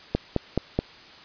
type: click train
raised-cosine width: 2 ms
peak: -8 dBFS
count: 4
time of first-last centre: 0.15-0.79 s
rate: 4.69 Hz
effects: white hiss -47 dBFS RMS until 1.24 s + resampled to 11025 Hz